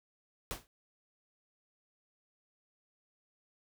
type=noise with exponential decay; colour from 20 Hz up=pink; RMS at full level=-35 dBFS; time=0.51-0.67 s; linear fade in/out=0 ms; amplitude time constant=34 ms; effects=none